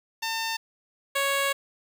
10% pulse tone pair in turn, 900 / 554.3 Hz, A5 / C#5, +39 / 0 cents, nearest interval minor sixth, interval 839 cents, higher first, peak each -19 / -15 dBFS, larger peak second, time 0.22-0.57 / 1.15-1.53 s, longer second, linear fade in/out 10 ms, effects none

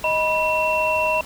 sine tone cluster, 625 / 979 / 2714 Hz, D#5 / B5 / E7, +8 / -15 / +50 cents, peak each -22 dBFS, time 0.04-1.21 s, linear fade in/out 2 ms, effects pink hiss -39 dBFS RMS until 1.25 s

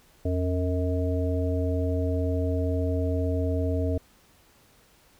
harmonic tone with a mistuned harmonic, 91.1 Hz, F#2, 26 cents flat, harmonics 1 / 3 / 5 / 7, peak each -25 / -30 / -32 / -33 dBFS, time 0.25-3.98 s, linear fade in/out 5 ms, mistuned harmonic 1, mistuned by -130 cents, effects pink hiss -59 dBFS RMS until 5.19 s

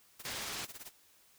white noise with tremolo, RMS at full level -46 dBFS, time 0.19-0.91 s, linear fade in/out 10 ms, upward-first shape sine, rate 18 Hz, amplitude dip 85%
white low-pass noise, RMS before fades -41 dBFS, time 0.25-0.65 s, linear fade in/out 2 ms, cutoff 6000 Hz, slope 12 dB/octave
effects white hiss -65 dBFS RMS until 1.38 s

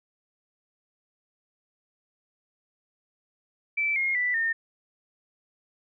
sine tone with pitch steps, 2323 / 2143 / 1976.1 / 1822.6 Hz, D7 / C7 / B6 / A#6, -20 / +41 / 0 / -39 cents, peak -23 dBFS, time 3.77-4.53 s, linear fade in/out 10 ms, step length 190 ms, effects none

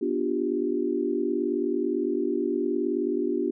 sine chord, G dominant seventh, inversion first, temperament just, 245 / 294 / 352.8 / 392 Hz, B3 / D4 / F4 / G4, -14 / +2 / +18 / 0 cents, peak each -31 / -29 / -28 / -29 dBFS, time 0.01-3.51 s, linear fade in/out 10 ms, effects none

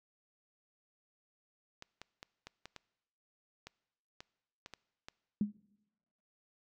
clicks, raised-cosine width 0.2 ms, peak -29 dBFS, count 11, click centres 1.824 / 2.016 / 2.229 / 2.47 / 2.656 / 2.763 / 3.67 / 4.205 / 4.661 / 4.737 / 5.085 s
sine tone with exponential decay, 207.4 Hz, G#3, 2 cents flat, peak -25 dBFS, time 5.41-5.57 s, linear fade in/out 2 ms, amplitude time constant 33 ms
effects noise-tail reverb RT60 1.0 s tail -23 dB re dry

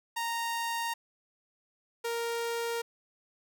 sawtooth tone pair in turn, 928 / 466.1 Hz, A#5 / A#4, -8 / 0 cents, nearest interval octave, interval 1192 cents, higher first, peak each -27 dBFS, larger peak neither, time 0.16-0.94 / 2.04-2.82 s, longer neither, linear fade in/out 10 ms, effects none

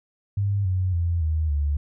sine tone with pitch steps, 100.3 / 92.51 / 85.32 / 78.69 / 72.58 Hz, G2 / F#2 / F2 / D#2 / D2, +40 / 0 / -40 / +20 / -20 cents, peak -20 dBFS, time 0.37-1.77 s, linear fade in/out 5 ms, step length 280 ms, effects none

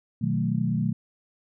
sine chord, B dominant seventh, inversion none, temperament equal, 123.47 / 155.56 / 185 / 220 Hz, B2 / D#3 / F#3 / A3, 0 / 0 / 0 / 0 cents, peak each -28 dBFS, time 0.21-0.93 s, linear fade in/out 10 ms, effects none

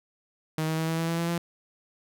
sawtooth tone with pitch steps, 157.4 / 159.23 / 161.08 / 162.95 / 164.84 / 166.76 / 168.7 / 170.66 Hz, D#3 / D#3 / E3 / E3 / E3 / E3 / E3 / F3, +20 / +40 / -40 / -20 / 0 / +20 / +40 / -40 cents, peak -22 dBFS, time 0.58-1.38 s, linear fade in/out 2 ms, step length 100 ms, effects none

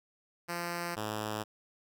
5% pulse tone pair in turn, 172.7 / 107.13 Hz, F3 / A2, -19 / -46 cents, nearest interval minor sixth, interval 827 cents, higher first, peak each -23 dBFS, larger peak neither, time 0.48-0.96 / 0.96-1.44 s, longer neither, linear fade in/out 20 ms, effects none

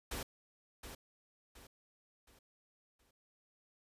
pink noise with echo, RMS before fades -41 dBFS, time 0.11-0.23 s, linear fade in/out 5 ms, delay 720 ms, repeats 4, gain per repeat -8 dB, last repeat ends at 3.11 s, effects resampled to 32000 Hz

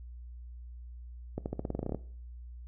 accelerating click train, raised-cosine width 2 ms, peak -20 dBFS, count 13, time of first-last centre 1.38-1.947 s, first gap 79 ms, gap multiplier 0.9, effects noise-tail reverb RT60 0.5 s tail -18 dB re dry + added 60 Hz sine -43 dBFS peak until 2.67 s

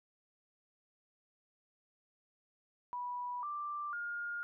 sine tone with pitch steps, 980 / 1179 / 1418.3 Hz, B5 / D6 / F6, -14 / +6 / +26 cents, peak -37 dBFS, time 2.93-4.43 s, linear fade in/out 0 ms, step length 500 ms, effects none

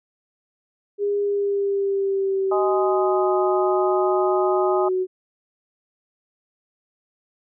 sine tone with pitch glide, 406.8 to 370.9 Hz, G#4 to F#4, -36 to +4 cents, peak -19 dBFS, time 0.98-5.07 s, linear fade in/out 50 ms, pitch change -160 cents, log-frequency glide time 1.2-3.34 s
harmonic tone, 207.7 Hz, G#3, in tune, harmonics 3 / 4 / 5 / 6, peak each -24 / -25 / -31 / -27 dBFS, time 2.51-4.89 s, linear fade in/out 10 ms
effects none

